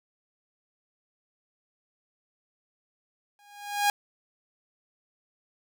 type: tone with exponential growth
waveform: sawtooth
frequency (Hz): 819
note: G#5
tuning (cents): -24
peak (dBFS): -15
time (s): 3.39-3.9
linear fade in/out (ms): 1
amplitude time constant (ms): 110
effects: none